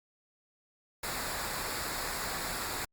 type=noise with comb filter; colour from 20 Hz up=pink; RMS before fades=-36 dBFS; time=1.03-2.85 s; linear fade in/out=5 ms; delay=0.33 ms; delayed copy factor=-0.6; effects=Opus 48 kbps